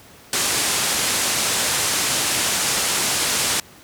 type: low-pass noise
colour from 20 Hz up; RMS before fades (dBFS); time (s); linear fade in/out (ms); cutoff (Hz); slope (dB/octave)
white; -21; 0.33-3.6; 2; 10000; 24
effects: pink hiss -46 dBFS RMS until 3.83 s + high-pass 80 Hz 12 dB/octave